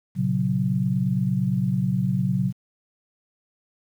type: chord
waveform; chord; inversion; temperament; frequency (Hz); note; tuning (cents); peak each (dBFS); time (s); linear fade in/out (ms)
sine; F# major; first; equal with one note detuned; 116.54 / 136.05 / 185; A#2 / C#3 / F#3; 0 / -32 / 0; -27 / -24 / -23; 0.15-2.53; 50
effects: 9-bit